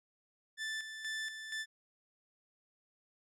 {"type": "tone with tremolo", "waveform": "sawtooth", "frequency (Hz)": 1760, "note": "A6", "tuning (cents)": 0, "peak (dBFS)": -33, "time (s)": [0.57, 1.66], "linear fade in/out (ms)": 50, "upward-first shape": "square", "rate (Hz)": 2.1, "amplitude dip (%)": 55, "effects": ["low-pass 8000 Hz 12 dB/octave"]}